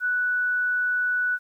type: tone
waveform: sine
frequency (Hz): 1480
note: F#6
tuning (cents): 0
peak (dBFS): -21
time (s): 0-1.39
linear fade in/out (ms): 50
effects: 10-bit